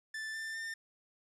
45% pulse tone with pitch steps, 1760 / 1781.5 / 1803.2 Hz, A6 / A6 / A6, 0 / +21 / +42 cents, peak -38 dBFS, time 0.14-0.74 s, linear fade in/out 5 ms, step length 200 ms, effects low-pass 9000 Hz 12 dB/octave + 13-bit

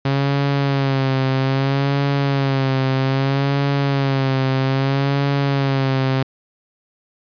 sawtooth tone with vibrato, 136.5 Hz, C#3, 26 cents flat, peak -12 dBFS, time 0.05-6.23 s, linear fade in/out 5 ms, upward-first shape sine, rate 0.62 Hz, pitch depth 50 cents each way, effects resampled to 11025 Hz

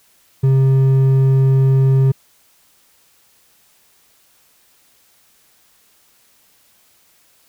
sine tone with hard clipping, 133.7 Hz, C3, 38 cents sharp, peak -11 dBFS, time 0.43-2.12 s, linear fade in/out 10 ms, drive 5 dB, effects white hiss -55 dBFS RMS until 7.48 s

